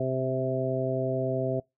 harmonic tone with a mistuned harmonic, 130.81 Hz, C3, in tune, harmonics 1 / 2 / 3 / 4 / 5, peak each -31 / -34 / -32 / -34 / -30 dBFS, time 0-1.6 s, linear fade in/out 5 ms, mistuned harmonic 1, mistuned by -17 cents, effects noise-tail reverb RT60 0.2 s tail -25 dB re dry

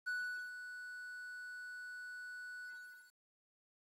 triangle tone with ADSR envelope, 1480 Hz, F#6, in tune, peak -34 dBFS, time 0.06-3.14 s, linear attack 19 ms, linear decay 420 ms, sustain -10 dB, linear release 500 ms, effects resampled to 32000 Hz + 11-bit

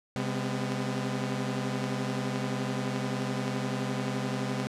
sawtooth tone cluster, 131.2 / 202.6 / 250.8 Hz, C3 / G#3 / B3, +5 / -43 / +27 cents, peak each -29 / -30 / -31 dBFS, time 0.16-4.67 s, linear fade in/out 0 ms, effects low-pass 8000 Hz 12 dB/octave

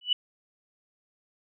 sine tone with exponential growth, 2960 Hz, F#7, in tune, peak -17 dBFS, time 0.01-0.13 s, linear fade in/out 5 ms, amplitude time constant 24 ms, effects none

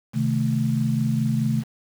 sine chord, A diminished, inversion first, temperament equal, 130.81 / 155.56 / 220 Hz, C3 / Eb3 / A3, 0 / 0 / 0 cents, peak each -23 / -26 / -23 dBFS, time 0.13-1.64 s, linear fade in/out 50 ms, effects 7-bit

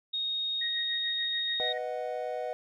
sine tone, 3729 Hz, A#7, in tune, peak -29 dBFS, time 0.13-1.73 s, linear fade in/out 10 ms
sine tone with tremolo, 1881 Hz, A#6, 15 cents sharp, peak -33 dBFS, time 0.61-1.78 s, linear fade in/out 5 ms, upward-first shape sine, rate 6.9 Hz, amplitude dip 65%
triangle chord, B major, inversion none, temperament equal, 493.9 / 622.3 / 740 Hz, B4 / D#5 / F#5, 0 / 0 / 0 cents, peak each -34 / -34 / -35 dBFS, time 1.6-2.53 s, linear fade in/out 0 ms
effects none

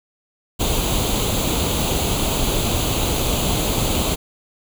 pink noise with comb filter, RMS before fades -20 dBFS, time 0.59-4.16 s, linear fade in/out 20 ms, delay 0.28 ms, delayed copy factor +0.7, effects none

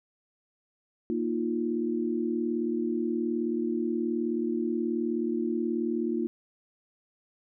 sine chord, Bb suspended fourth, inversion none, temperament just, 233.1 / 310.8 / 349.6 Hz, Bb3 / Eb4 / F4, 0 / -2 / +2 cents, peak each -30 / -32 / -30 dBFS, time 1.1-6.27 s, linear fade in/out 0 ms, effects none

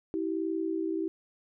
sine tone pair together, 324.3 / 385.4 Hz, E4 / G4, -28 / -29 cents, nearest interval minor third, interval 299 cents, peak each -30 / -33 dBFS, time 0.14-1.08 s, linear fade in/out 0 ms, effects none

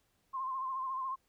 sine tone with vibrato, 1052 Hz, C6, 9 cents sharp, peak -34 dBFS, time 0.33-1.16 s, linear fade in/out 20 ms, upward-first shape sine, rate 14 Hz, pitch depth 47 cents each way, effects pink hiss -75 dBFS RMS until 1.28 s

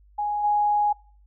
sine tone with level steps, 830.6 Hz, G#5, in tune, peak -23 / -18 dBFS, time 0.18-0.93 s, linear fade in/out 10 ms, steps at 0.43 s, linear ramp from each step 20 ms, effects noise-tail reverb RT60 0.4 s tail -22 dB re dry + added 50 Hz sine -52 dBFS peak until 1.26 s

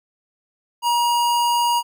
square tone, 952 Hz, A#5, 36 cents sharp, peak -17 dBFS, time 0.82-1.83 s, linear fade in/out 50 ms, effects none

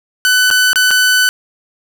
sawtooth tone with dropouts, 1500 Hz, F#6, 23 cents sharp, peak -5 dBFS, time 0.25-1.29 s, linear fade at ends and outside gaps 0 ms, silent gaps 0.503-0.511 / 0.731-0.758 / 0.907-0.912 s, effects none

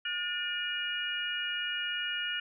harmonic tone with a mistuned harmonic, 480.2 Hz, B4, 49 cents flat, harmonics 3 / 4 / 5 / 6, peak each -36 / -40 / -41 / -34 dBFS, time 0.05-2.4 s, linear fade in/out 5 ms, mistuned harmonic 4, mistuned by -130 cents, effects none

